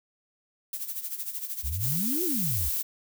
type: noise with tremolo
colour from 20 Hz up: violet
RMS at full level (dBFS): -32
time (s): 0.73-1.87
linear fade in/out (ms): 2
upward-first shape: sine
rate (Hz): 13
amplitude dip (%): 70
type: exponential two-way sweep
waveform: sine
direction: up then down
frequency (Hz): 61.74 to 380 to 61.74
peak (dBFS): -29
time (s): 1.63-2.7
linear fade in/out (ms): 20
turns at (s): 2.24
type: noise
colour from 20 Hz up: violet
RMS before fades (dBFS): -29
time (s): 1.82-2.83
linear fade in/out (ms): 20
effects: none